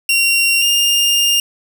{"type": "tone pair in turn", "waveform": "sawtooth", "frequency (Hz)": [2754, 2810], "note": ["F7", "F7"], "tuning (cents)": [-25, 10], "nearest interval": "unison", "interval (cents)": 35, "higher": "second", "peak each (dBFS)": -8, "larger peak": "neither", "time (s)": [[0.09, 0.62], [0.62, 1.4]], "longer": "second", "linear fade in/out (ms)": 2, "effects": []}